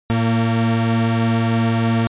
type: tone pair together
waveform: 45% pulse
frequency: 113.42 / 230 Hz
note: A#2 / A#3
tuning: -47 / -23 cents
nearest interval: octave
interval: 1224 cents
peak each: -18 dBFS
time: 0.1-2.07 s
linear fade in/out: 0 ms
effects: resampled to 8000 Hz